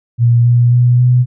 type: tone with pitch steps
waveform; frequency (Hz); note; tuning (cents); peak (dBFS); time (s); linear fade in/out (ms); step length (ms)
sine; 118.7 / 120.57 / 122.46 / 124.39; A#2 / B2 / B2 / B2; +32 / -41 / -14 / +13; -6; 0.18-1.26; 50; 270
effects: none